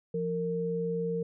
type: tone pair together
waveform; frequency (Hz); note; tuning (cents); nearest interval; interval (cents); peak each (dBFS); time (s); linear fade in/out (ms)
sine; 172.3 / 460; F3 / A#4; -23 / -23; octave + perfect fourth; 1700; -33 / -30; 0.14-1.23; 5
effects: none